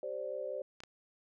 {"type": "chord", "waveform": "sine", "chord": "G suspended fourth", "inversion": "none", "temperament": "just", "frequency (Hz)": [392, 522.7, 588], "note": ["G4", "C5", "D5"], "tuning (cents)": [0, -2, 2], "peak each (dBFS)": [-45, -39, -40], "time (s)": [0.03, 0.62], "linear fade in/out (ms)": 2}
{"type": "clicks", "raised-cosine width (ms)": 0.2, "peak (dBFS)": -30, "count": 2, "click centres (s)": [0.804, 0.836]}
{"effects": []}